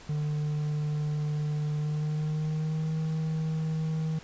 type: tone with pitch glide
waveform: triangle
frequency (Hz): 150 to 158.19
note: D3 to D#3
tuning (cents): +37 to +29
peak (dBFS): -25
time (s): 0.09-4.19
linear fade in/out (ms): 5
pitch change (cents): +92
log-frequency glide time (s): 1.78-2.93
effects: pink hiss -50 dBFS RMS until 4.23 s + resampled to 16000 Hz